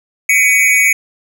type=tone with amplitude modulation; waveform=square; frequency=2248 Hz; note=C#7; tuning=24 cents sharp; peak=-5 dBFS; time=0.29-0.93 s; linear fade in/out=5 ms; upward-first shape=sine; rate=230 Hz; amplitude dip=85%; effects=none